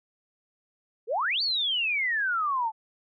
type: exponential two-way sweep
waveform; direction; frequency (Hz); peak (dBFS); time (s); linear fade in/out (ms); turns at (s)
sine; up then down; 406.8 to 4622 to 854; -24; 1.07-2.72; 50; 1.42
effects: none